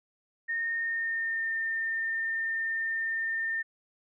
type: tone with pitch glide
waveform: sine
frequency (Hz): 1837 to 1809.6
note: A#6 to A6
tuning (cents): -26 to +48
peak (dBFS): -28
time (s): 0.48-3.63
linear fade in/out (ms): 20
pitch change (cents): -26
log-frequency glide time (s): 0.75-1.55
effects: none